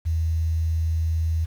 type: tone with quantisation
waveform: sine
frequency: 81.1 Hz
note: E2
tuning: 28 cents flat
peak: -20 dBFS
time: 0.05-1.46 s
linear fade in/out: 20 ms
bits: 8
effects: none